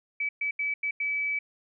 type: tone bursts at uneven times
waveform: sine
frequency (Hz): 2295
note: D7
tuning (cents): -40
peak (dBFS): -26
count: 5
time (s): 0.2-0.29 / 0.41-0.51 / 0.59-0.74 / 0.83-0.91 / 1-1.39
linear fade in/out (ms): 5
effects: none